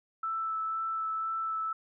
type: tone with vibrato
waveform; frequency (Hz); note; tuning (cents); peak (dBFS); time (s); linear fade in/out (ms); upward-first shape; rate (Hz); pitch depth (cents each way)
sine; 1318.5; E6; 0; -30; 0.23-1.73; 5; sine; 2; 10
effects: none